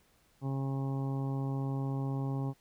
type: harmonic tone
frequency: 135.7 Hz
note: C#3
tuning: 36 cents flat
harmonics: 1 / 2 / 3 / 4 / 5 / 6 / 7 / 8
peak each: -32 / -38 / -45 / -49 / -53 / -47 / -53 / -52 dBFS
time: 0.41-2.54 s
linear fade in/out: 50 ms
effects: pink hiss -68 dBFS RMS until 2.6 s